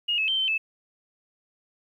sine tone with pitch steps, 2861 / 2592 / 3122 / 3087 / 2619 Hz, F7 / E7 / G7 / G7 / E7, +41 / -30 / -8 / -27 / -12 cents, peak -22 dBFS, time 0.08-0.58 s, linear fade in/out 10 ms, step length 100 ms, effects 10-bit

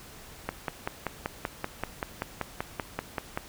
click train, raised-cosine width 0.5 ms, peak -14 dBFS, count 16, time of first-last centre 0.49-3.375 s, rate 5.2 Hz, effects pink hiss -48 dBFS RMS until 3.48 s

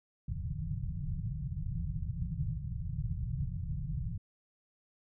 white low-pass noise, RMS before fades -36 dBFS, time 0.28-4.18 s, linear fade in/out 5 ms, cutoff 170 Hz, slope 96 dB/octave, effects none

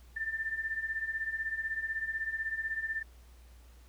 sine beating tone pair, 1772 / 1788 Hz, A6 / A6, +12 / +27 cents, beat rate 16 Hz, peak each -38 / -34 dBFS, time 0.16-3.03 s, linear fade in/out 10 ms, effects added 60 Hz sine -53 dBFS peak until 3.88 s + pink hiss -64 dBFS RMS until 3.88 s

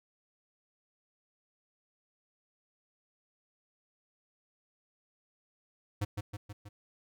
square tone with echo, 102.8 Hz, G#2, 17 cents flat, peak -30 dBFS, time 6.01-6.05 s, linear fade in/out 10 ms, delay 160 ms, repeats 4, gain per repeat -4 dB, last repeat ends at 6.69 s, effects none

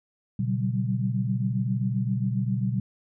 sine tone cluster, 121.6 / 141.2 / 187.6 / 195.1 Hz, B2 / C#3 / F#3 / G3, -26 / +32 / +24 / -8 cents, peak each -26 / -32 / -30 / -30 dBFS, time 0.39-2.8 s, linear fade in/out 5 ms, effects none

